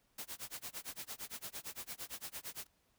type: noise with tremolo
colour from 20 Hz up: white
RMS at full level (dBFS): -43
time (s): 0.18-2.67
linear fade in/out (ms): 5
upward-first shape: sine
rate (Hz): 8.8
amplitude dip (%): 100
effects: pink hiss -75 dBFS RMS until 2.98 s